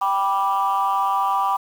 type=chord; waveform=sine; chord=G major; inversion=none; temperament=equal with one note detuned; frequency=784 / 982.1 / 1174.7 Hz; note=G5 / B5 / D6; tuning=0 / -10 / 0 cents; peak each=-21 dBFS; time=0.01-1.57 s; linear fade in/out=10 ms; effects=tanh soft clip ceiling -12 dBFS + 7-bit